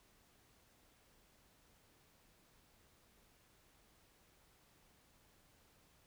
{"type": "silence", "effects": ["pink hiss -70 dBFS RMS until 6.06 s"]}